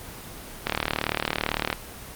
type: click train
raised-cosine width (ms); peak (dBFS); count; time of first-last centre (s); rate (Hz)
0.3; -6; 41; 0.67-1.728; 37.8
effects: pink hiss -40 dBFS RMS until 2.15 s + Opus 24 kbps